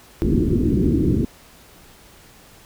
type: low-pass noise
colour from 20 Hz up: white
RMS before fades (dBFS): -18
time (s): 0.22-1.25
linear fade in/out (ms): 0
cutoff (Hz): 360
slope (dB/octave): 48
effects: pink hiss -48 dBFS RMS until 2.65 s